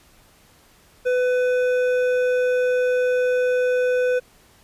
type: tone with hard clipping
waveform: sine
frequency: 500 Hz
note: B4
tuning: 21 cents sharp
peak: -19 dBFS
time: 1.05-4.2 s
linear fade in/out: 20 ms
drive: 9 dB
effects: pink hiss -54 dBFS RMS until 4.63 s + resampled to 32000 Hz